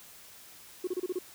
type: tone bursts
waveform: sine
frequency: 364.4 Hz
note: F#4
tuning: 26 cents flat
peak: -27 dBFS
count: 6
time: 0.84-1.188 s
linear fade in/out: 5 ms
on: 33 ms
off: 30 ms
effects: tanh soft clip ceiling -26 dBFS + white hiss -52 dBFS RMS until 1.34 s